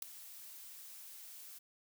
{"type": "noise with ADSR envelope", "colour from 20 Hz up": "blue", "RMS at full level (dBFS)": -35, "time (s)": [0.02, 1.59], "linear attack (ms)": 5, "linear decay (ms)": 4, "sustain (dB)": -17, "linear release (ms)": 13, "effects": []}